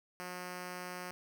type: tone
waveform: 5% pulse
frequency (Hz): 180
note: F#3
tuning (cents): -47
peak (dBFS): -30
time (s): 0.2-1.11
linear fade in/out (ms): 0
effects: none